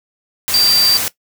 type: tone in noise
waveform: sine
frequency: 4691 Hz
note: D8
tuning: 3 cents flat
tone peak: -10 dBFS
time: 0.54-0.97 s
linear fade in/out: 0 ms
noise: white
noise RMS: -19 dBFS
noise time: 0.48-1.08 s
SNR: +6 dB
effects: noise-tail reverb RT60 0.1 s tail -17 dB re dry